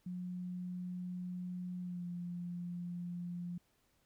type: tone with pitch glide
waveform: sine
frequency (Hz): 180 to 175.18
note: F#3 to F3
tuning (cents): -47 to +6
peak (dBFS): -39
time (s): 0.06-3.58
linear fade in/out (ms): 5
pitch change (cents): -47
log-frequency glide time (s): 1.81-2.06
effects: pink hiss -75 dBFS RMS until 4.05 s